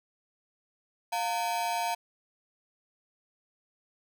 45% pulse ring-modulated tone, 809 Hz, G#5, 46 cents flat, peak -25 dBFS, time 1.12-1.95 s, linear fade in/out 10 ms, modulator 105 Hz, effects none

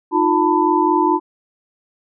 sine tone cluster, 310.3 / 354.9 / 895 / 995 Hz, D#4 / F4 / A5 / B5, -5 / +28 / +29 / +13 cents, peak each -18 dBFS, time 0.11-1.2 s, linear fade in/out 50 ms, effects none

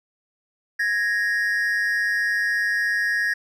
triangle tone pair together, 1661.2 / 1864.6 Hz, G#6 / A#6, 0 / 0 cents, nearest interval major second, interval 200 cents, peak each -21 dBFS, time 0.79-3.34 s, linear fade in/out 10 ms, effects none

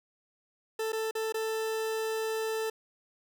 40% pulse tone with dropouts, 442 Hz, A4, 8 cents sharp, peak -29 dBFS, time 0.79-2.7 s, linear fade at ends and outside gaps 5 ms, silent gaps 0.922-0.929 / 1.111-1.151 / 1.324-1.342 s, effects none

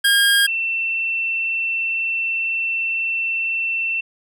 25% pulse / sine tone pair in turn, 1620 / 2689 Hz, G#6 / E7, -43 / +34 cents, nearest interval major sixth, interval 877 cents, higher second, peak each -9 / -19 dBFS, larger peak first, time 0.04-0.47 / 0.47-4.01 s, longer second, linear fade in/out 10 ms, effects none

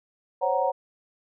sine tone cluster, 525 / 558 / 746 / 936 Hz, C5 / C#5 / F#5 / A#5, +6 / +11 / +14 / +7 cents, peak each -27 dBFS, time 0.41-0.72 s, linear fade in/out 20 ms, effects none

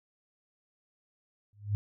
sine tone with exponential growth, 102.9 Hz, G#2, 16 cents flat, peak -23 dBFS, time 1.53-1.75 s, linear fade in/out 0 ms, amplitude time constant 46 ms, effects none

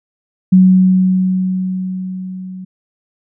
sine tone with level ramp, 185.9 Hz, F#3, 8 cents sharp, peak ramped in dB -3 to -26 dBFS, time 0.52-2.65 s, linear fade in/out 10 ms, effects none

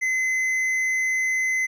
sine tone with hard clipping, 2044 Hz, C7, 41 cents flat, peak -22 dBFS, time 0.01-1.67 s, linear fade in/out 20 ms, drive 6 dB, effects none

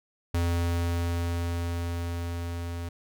square tone with level ramp, 85.6 Hz, F2, 34 cents flat, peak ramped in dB -24 to -33 dBFS, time 0.34-2.89 s, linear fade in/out 5 ms, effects none

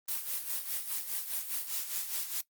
blue noise with tremolo, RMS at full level -33 dBFS, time 0.08-2.41 s, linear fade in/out 5 ms, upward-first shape sine, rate 4.9 Hz, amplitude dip 65%, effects noise-tail reverb RT60 0.1 s tail -18 dB re dry + Opus 32 kbps

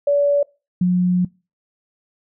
sine tone pair in turn, 573 / 179.99 Hz, D5 / F#3, -43 / -48 cents, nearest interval octave + minor sixth, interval 2005 cents, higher first, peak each -13 dBFS, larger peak neither, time 0.07-0.43 / 0.81-1.25 s, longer second, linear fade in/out 5 ms, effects noise-tail reverb RT60 0.3 s tail -24 dB re dry

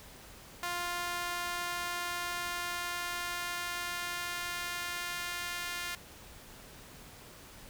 sawtooth tone with high-pass filter sweep, 350.4 Hz, F4, 6 cents sharp, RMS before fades -37 dBFS, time 0.63-5.95 s, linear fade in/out 2 ms, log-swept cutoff 1000 to 1700 Hz, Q 1.1, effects pink hiss -52 dBFS RMS until 7.69 s

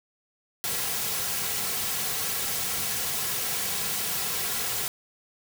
white noise with comb filter, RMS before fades -29 dBFS, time 0.64-4.88 s, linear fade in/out 0 ms, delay 3.3 ms, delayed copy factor -0.55, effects none

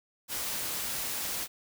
white noise, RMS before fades -34 dBFS, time 0.28-1.48 s, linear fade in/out 50 ms, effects none

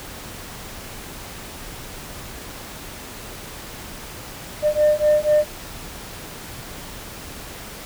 sine beating tone pair, 600 / 604.1 Hz, D5 / D5, +37 / +49 cents, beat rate 4.1 Hz, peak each -16 dBFS, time 4.62-5.45 s, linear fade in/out 50 ms, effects tanh soft clip ceiling -10 dBFS + pink hiss -36 dBFS RMS until 7.85 s

